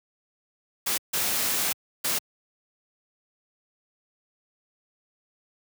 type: noise bursts at uneven times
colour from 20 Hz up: white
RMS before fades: -26 dBFS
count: 3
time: 0.86-0.98 / 1.13-1.73 / 2.04-2.19 s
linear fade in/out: 10 ms
effects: high-pass 100 Hz 12 dB/octave